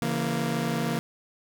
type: chord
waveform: sawtooth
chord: A# diminished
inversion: first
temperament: just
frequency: 139.85 / 167.82 / 233.1 Hz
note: C#3 / E3 / A#3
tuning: +16 / +31 / 0 cents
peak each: -28 / -26 / -25 dBFS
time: 0.02-0.99 s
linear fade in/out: 0 ms
effects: none